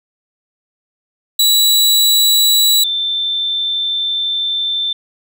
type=tone pair in turn; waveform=sawtooth / sine; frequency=3921 / 3554 Hz; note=B7 / A7; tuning=-13 / +17 cents; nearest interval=major second; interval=170 cents; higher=first; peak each=-6 / -15 dBFS; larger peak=first; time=1.39-2.84 / 2.84-4.93 s; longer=second; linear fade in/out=5 ms; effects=none